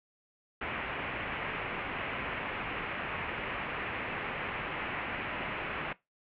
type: low-pass noise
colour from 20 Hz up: white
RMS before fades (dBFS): -37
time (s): 0.61-5.93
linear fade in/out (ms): 5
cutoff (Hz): 2700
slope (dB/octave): 48
effects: noise-tail reverb RT60 0.2 s tail -20 dB re dry